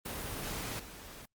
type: noise with level steps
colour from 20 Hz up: pink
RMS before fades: -39 / -49 dBFS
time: 0.05-1.26 s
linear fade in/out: 10 ms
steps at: 0.79 s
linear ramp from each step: 5 ms
effects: Opus 32 kbps